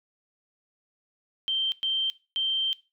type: tone bursts at uneven times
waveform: sine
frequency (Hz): 3136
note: G7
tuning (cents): 0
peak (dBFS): -24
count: 3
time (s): 1.48-1.72 / 1.83-2.1 / 2.36-2.73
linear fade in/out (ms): 0
effects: noise-tail reverb RT60 0.3 s tail -19 dB re dry